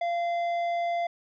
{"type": "tone with tanh clipping", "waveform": "sine", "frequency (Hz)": 689, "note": "F5", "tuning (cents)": -24, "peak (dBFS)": -27, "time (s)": [0.01, 1.07], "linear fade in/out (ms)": 5, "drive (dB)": 9, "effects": []}